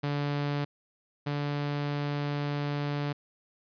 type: tone pair in turn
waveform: sawtooth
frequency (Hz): 144.4 / 144.92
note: D3 / D3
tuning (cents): -29 / -23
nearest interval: unison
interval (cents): 6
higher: second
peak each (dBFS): -24 / -25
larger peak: first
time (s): 0.03-0.65 / 1.26-3.13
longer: second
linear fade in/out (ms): 10
effects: resampled to 11025 Hz